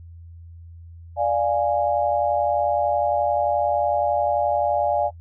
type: chord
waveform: sine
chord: D diminished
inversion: none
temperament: equal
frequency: 587.3 / 698.5 / 830.6 Hz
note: D5 / F5 / Ab5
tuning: 0 / 0 / 0 cents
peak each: -22 / -23 / -23 dBFS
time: 1.16-5.11 s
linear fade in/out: 50 ms
effects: noise-tail reverb RT60 0.1 s tail -20 dB re dry + added 84 Hz sine -39 dBFS peak until 5.2 s